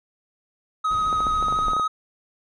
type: tone with vibrato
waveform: triangle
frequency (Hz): 1262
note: D#6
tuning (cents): +24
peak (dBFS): -18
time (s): 0.84-1.88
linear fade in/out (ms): 10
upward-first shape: sine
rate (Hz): 14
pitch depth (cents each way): 16
type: noise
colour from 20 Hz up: brown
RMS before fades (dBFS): -34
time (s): 0.9-1.73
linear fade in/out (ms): 10
type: clicks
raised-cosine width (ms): 1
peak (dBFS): -17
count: 11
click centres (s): 1.128 / 1.205 / 1.268 / 1.426 / 1.484 / 1.525 / 1.589 / 1.683 / 1.734 / 1.766 / 1.797
effects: resampled to 22050 Hz